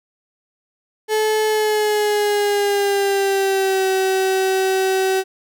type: tone with pitch glide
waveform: 35% pulse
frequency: 432 to 380.4 Hz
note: A4 to F#4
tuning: -32 to +48 cents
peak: -14 dBFS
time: 1.08-5.24 s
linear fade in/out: 50 ms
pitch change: -220 cents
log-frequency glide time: 1.47-3.87 s
effects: none